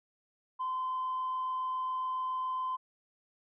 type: tone with frequency modulation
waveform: sine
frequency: 1029 Hz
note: C6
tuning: 29 cents flat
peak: -30 dBFS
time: 0.59-2.77 s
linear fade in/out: 20 ms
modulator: 27.2 Hz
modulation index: 0.33
effects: tanh soft clip ceiling -28 dBFS